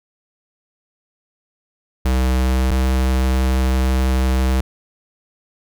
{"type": "tone pair in turn", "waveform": "square", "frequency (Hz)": [64.2, 64.72], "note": ["C2", "C2"], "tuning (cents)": [-32, -18], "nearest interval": "unison", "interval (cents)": 14, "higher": "second", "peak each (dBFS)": -15, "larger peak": "neither", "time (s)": [[2.05, 2.71], [2.71, 4.61]], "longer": "second", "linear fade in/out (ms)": 5, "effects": []}